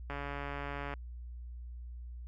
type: click train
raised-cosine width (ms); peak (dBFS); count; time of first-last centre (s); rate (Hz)
0.5; -25; 120; 0.1-0.938; 142
effects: added 60 Hz sine -42 dBFS peak until 2.27 s